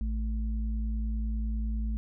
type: tone pair together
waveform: sine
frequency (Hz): 55 / 220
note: A1 / A3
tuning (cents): 0 / 0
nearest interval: 2 octaves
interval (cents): 2400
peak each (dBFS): -28 / -38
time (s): 0.01-1.97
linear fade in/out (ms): 0
effects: none